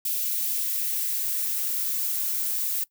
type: noise with high-pass filter sweep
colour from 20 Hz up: violet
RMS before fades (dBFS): -27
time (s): 0.05-2.84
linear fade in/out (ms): 5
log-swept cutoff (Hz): 2600 to 770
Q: 1.3
effects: noise-tail reverb RT60 0.1 s tail -21 dB re dry